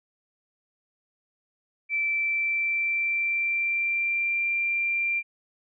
sine tone with pitch glide, 2329 to 2372 Hz, D7 to D7, -15 to +17 cents, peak -23 dBFS, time 1.89-5.23 s, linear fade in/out 50 ms, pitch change +32 cents, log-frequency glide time 2.03-4.48 s, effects none

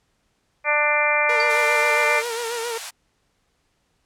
harmonic tone, 296.7 Hz, D4, 18 cents sharp, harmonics 2 / 3 / 4 / 5 / 6 / 7 / 8, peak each -24 / -26 / -26 / -28 / -27 / -23 / -22 dBFS, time 0.64-2.23 s, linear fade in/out 50 ms
sawtooth tone with vibrato, 466.2 Hz, A#4, in tune, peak -22 dBFS, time 1.29-2.78 s, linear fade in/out 5 ms, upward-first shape sine, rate 7.4 Hz, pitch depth 58 cents each way
sine tone with exponential decay, 4615 Hz, D8, 31 cents flat, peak -23 dBFS, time 1.4-1.54 s, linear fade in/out 2 ms, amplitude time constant 29 ms
white high-pass noise, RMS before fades -31 dBFS, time 1.49-2.91 s, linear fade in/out 20 ms, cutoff 600 Hz, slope 48 dB/octave
effects pink hiss -68 dBFS RMS until 4.05 s + low-pass 9000 Hz 12 dB/octave

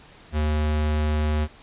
square tone, 76 Hz, D#2, 40 cents flat, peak -21 dBFS, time 0.32-1.48 s, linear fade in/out 50 ms, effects pink hiss -49 dBFS RMS until 1.62 s + resampled to 8000 Hz

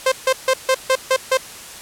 sawtooth tone bursts, 523.3 Hz, C5, in tune, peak -9 dBFS, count 7, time 0.06-1.373 s, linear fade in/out 5 ms, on 59 ms, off 150 ms, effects white hiss -36 dBFS RMS until 1.81 s + low-pass 11000 Hz 12 dB/octave

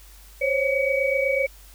sine tone cluster, 528 / 556 / 2268 Hz, C5 / C#5 / C#7, +16 / +5 / +39 cents, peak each -24 dBFS, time 0.41-1.47 s, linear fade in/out 10 ms, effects added 49 Hz sine -46 dBFS peak until 1.74 s + white hiss -51 dBFS RMS until 1.74 s

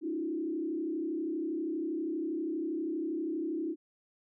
sine tone with frequency modulation, 322.3 Hz, E4, 39 cents flat, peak -31 dBFS, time 0.01-3.76 s, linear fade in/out 50 ms, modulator 32.5 Hz, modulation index 1.1, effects none

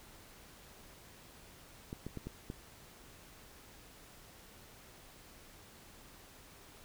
clicks, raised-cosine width 3 ms, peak -28 dBFS, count 5, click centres 1.929 / 2.066 / 2.173 / 2.27 / 2.501 s, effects pink hiss -57 dBFS RMS until 6.84 s

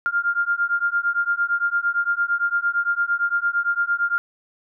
sine beating tone pair, 1396.9 / 1405.7 Hz, F6 / F6, 0 / +11 cents, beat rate 8.8 Hz, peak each -22 dBFS, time 0.06-4.18 s, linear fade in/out 0 ms, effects none

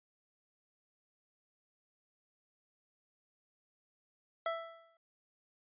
25% pulse tone with exponential decay, 662 Hz, E5, 7 cents sharp, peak -27 dBFS, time 4.46-4.97 s, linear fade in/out 2 ms, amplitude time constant 110 ms, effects resampled to 8000 Hz

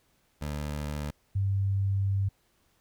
20% pulse / sine tone pair in turn, 74 / 98.07 Hz, D2 / G2, +14 / +1 cents, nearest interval perfect fourth, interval 487 cents, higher second, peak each -27 / -24 dBFS, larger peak second, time 0.41-1.11 / 1.35-2.29 s, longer second, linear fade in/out 10 ms, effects pink hiss -69 dBFS RMS until 2.8 s

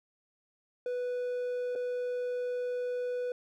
triangle tone with dropouts, 493.9 Hz, B4, in tune, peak -29 dBFS, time 0.86-3.32 s, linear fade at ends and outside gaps 2 ms, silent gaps 1.753-1.758 s, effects none

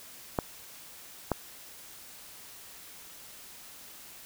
clicks, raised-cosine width 1 ms, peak -12 dBFS, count 2, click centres 0.388 / 1.317 s, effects white hiss -49 dBFS RMS until 4.25 s

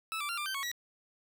20% pulse tone with pitch steps, 1308 / 1172 / 1382 / 1191 / 1552 / 1105 / 1928 Hz, E6 / D6 / F6 / D6 / G6 / C#6 / B6, -14 / -4 / -19 / +24 / -18 / -6 / -42 cents, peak -29 dBFS, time 0.12-0.715 s, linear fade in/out 0 ms, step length 85 ms, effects none

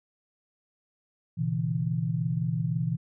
sine tone cluster, 119.9 / 137.8 / 163.6 Hz, A#2 / C#3 / E3, +49 / -10 / -13 cents, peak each -30 / -32 / -28 dBFS, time 1.37-2.97 s, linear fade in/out 20 ms, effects none

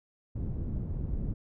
pink low-pass noise, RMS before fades -33 dBFS, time 0.35-1.34 s, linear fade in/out 10 ms, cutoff 180 Hz, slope 12 dB/octave, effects none

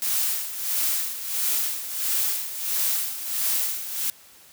blue noise with tremolo, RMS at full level -23 dBFS, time 0.02-4.1 s, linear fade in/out 0 ms, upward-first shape sine, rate 1.5 Hz, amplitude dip 70%, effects white hiss -51 dBFS RMS until 4.52 s

